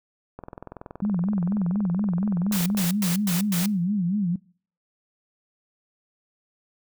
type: click train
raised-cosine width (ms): 1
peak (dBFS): -23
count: 53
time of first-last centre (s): 0.39-2.843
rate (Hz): 21.2
type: tone with vibrato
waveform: sine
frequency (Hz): 189.9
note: F#3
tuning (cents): +45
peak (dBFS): -21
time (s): 1.02-4.36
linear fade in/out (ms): 5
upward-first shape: sine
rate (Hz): 4.2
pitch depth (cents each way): 190
type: noise bursts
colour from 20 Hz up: white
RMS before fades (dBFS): -29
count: 5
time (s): 2.52-3.66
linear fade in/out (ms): 2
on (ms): 140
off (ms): 110
effects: noise-tail reverb RT60 0.5 s tail -25 dB re dry